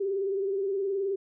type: tone with vibrato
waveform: sine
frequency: 392 Hz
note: G4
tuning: in tune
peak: -26 dBFS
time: 0-1.16 s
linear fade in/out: 10 ms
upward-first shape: sine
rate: 19 Hz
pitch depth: 55 cents each way
effects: none